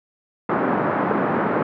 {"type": "band-pass noise", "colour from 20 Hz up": "pink", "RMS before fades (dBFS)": -21, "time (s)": [0.49, 1.63], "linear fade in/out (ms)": 5, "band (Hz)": [170, 1500], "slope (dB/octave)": 24, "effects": []}